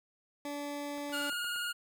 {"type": "tone", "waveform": "20% pulse", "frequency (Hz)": 288.6, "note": "D4", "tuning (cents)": -30, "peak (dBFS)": -32, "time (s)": [0.45, 1.3], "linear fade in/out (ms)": 2}
{"type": "click train", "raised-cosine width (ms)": 0.5, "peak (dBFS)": -38, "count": 6, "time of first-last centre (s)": [0.98, 1.561], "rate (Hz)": 8.61}
{"type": "tone with vibrato", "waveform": "25% pulse", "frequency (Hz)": 1430, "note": "F6", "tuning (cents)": 41, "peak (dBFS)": -30, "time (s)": [1.12, 1.73], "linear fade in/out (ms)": 20, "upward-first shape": "square", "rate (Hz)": 20, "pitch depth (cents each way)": 23}
{"effects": []}